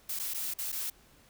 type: noise with dropouts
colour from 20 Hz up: blue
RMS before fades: -35 dBFS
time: 0.09-0.9 s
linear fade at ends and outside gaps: 5 ms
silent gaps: 0.19-0.196 / 0.338-0.344 / 0.538-0.586 / 0.719-0.725 s
effects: pink hiss -61 dBFS RMS until 1.29 s